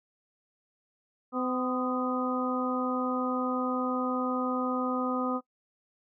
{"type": "harmonic tone with a mistuned harmonic", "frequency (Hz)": 254.4, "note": "C4", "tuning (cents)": -48, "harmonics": [1, 2, 3, 4, 5], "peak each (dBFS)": [-30, -34, -38, -39, -33], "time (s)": [1.32, 5.41], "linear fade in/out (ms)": 50, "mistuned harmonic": 5, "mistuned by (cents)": -40, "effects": ["noise-tail reverb RT60 0.1 s tail -21 dB re dry"]}